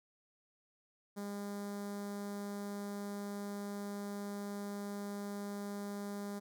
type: tone with notch filter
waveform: sawtooth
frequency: 202.6 Hz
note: G#3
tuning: 43 cents flat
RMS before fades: -42 dBFS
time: 1.16-6.4 s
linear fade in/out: 20 ms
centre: 2700 Hz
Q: 0.81
effects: none